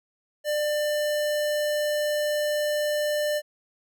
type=tone; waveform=square; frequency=596 Hz; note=D5; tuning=25 cents sharp; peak=-24 dBFS; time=0.44-3.42 s; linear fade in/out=50 ms; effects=none